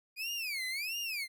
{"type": "tone with vibrato", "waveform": "30% pulse", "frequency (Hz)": 2397, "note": "D7", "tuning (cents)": 35, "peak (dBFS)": -32, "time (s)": [0.16, 1.28], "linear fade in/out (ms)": 50, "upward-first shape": "sine", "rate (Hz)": 1.5, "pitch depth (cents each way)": 290, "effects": []}